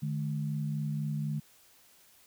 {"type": "tone pair together", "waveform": "sine", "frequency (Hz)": [150, 214], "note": ["D3", "A3"], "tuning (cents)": [37, -48], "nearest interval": "tritone", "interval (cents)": 615, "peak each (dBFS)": [-31, -37], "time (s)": [0.02, 1.4], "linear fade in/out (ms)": 10, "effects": ["white hiss -61 dBFS RMS until 2.26 s"]}